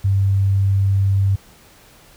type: tone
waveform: sine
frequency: 97.9 Hz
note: G2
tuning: 2 cents flat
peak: -13 dBFS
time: 0.04-1.36 s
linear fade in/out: 10 ms
effects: pink hiss -48 dBFS RMS until 2.16 s